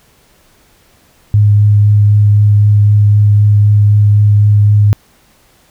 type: tone with vibrato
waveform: sine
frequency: 103.83 Hz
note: G#2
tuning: in tune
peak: -4 dBFS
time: 1.34-4.93 s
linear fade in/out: 0 ms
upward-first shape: triangle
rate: 3.9 Hz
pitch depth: 11 cents each way
effects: pink hiss -49 dBFS RMS until 5.7 s